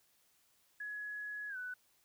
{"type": "tone with pitch glide", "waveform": "sine", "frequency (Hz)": [1684, 1491.6], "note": ["G#6", "F#6"], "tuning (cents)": [24, 14], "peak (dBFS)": -40, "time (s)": [0.8, 1.74], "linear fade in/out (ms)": 5, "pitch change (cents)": -210, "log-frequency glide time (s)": [1.49, 1.57], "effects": ["white hiss -72 dBFS RMS until 2.04 s"]}